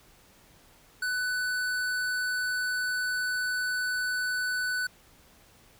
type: tone with hard clipping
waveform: sine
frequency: 1495 Hz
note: F#6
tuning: 17 cents sharp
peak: -29 dBFS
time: 1.02-4.87 s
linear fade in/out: 5 ms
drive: 15 dB
effects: pink hiss -58 dBFS RMS until 5.79 s